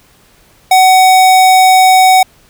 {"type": "tone", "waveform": "square", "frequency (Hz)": 750, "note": "F#5", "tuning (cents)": 23, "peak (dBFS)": -4, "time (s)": [0.71, 2.23], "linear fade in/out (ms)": 5, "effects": ["pink hiss -47 dBFS RMS until 2.49 s"]}